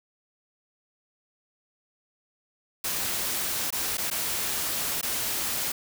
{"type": "noise with dropouts", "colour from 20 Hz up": "white", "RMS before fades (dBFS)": -29, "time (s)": [2.84, 5.72], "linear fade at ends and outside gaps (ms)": 5, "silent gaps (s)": [[3.705, 3.725], [3.972, 3.98], [4.102, 4.111], [5.013, 5.028]], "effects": []}